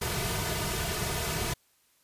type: noise with comb filter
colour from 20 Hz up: pink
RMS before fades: -31 dBFS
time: 0.01-1.54 s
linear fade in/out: 10 ms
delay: 3.7 ms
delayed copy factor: -0.85
effects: white hiss -67 dBFS RMS until 2.03 s + resampled to 32000 Hz